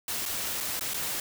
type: noise with dropouts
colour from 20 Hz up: white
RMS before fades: -32 dBFS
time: 0.08-1.2 s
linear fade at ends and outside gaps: 2 ms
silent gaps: 0.255-0.26 / 0.604-0.607 / 0.795-0.809 / 0.936-0.942 s
effects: none